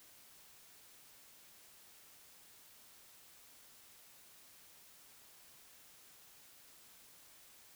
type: silence
effects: white hiss -61 dBFS RMS until 7.75 s